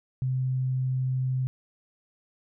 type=tone; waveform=sine; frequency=129.5 Hz; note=C3; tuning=17 cents flat; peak=-24 dBFS; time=0.22-1.47 s; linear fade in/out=0 ms; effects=none